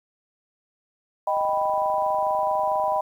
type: chord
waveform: sine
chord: Eb augmented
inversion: none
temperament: equal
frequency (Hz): 622.3 / 784 / 987.8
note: Eb5 / G5 / B5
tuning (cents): 0 / 0 / 0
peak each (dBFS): -25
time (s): 1.27-3.01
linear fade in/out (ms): 5
type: click train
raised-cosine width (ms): 1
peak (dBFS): -30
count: 40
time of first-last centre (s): 1.37-2.962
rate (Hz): 24.5
effects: 9-bit